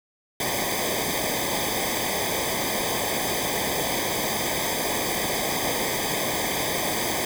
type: noise with comb filter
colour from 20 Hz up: pink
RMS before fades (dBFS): -26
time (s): 0.4-7.25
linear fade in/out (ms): 2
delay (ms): 0.72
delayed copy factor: -1
effects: none